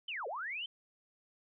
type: linear two-way sweep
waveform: sine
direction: down then up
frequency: 3143 to 420.6 to 3143 Hz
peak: -37 dBFS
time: 0.08-0.66 s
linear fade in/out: 5 ms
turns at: 0.27 s
effects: none